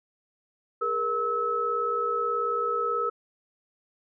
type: tone cluster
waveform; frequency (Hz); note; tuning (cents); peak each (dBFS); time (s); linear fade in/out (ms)
sine; 414.4 / 472.8 / 1297; G#4 / A#4 / E6; -4 / +24 / -28; -33 / -30 / -26; 0.81-3.1; 10
effects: none